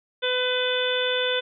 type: harmonic tone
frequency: 502 Hz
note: B4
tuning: 28 cents sharp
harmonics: 1 / 2 / 3 / 4 / 5 / 6 / 7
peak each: -25 / -36 / -29 / -36 / -34 / -32 / -27 dBFS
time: 0.22-1.41 s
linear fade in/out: 20 ms
effects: none